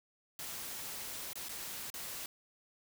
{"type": "noise with dropouts", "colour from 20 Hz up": "white", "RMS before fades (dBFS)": -43, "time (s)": [0.39, 2.26], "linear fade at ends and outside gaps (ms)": 2, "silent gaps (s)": [[1.332, 1.355], [1.486, 1.492], [1.902, 1.94]], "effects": []}